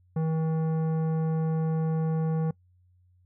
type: tone with tanh clipping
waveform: triangle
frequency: 160 Hz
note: D#3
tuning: 49 cents sharp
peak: -26 dBFS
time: 0.16-2.51 s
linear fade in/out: 5 ms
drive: 17 dB
effects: noise-tail reverb RT60 0.1 s tail -23 dB re dry + added 90 Hz sine -59 dBFS peak until 3.25 s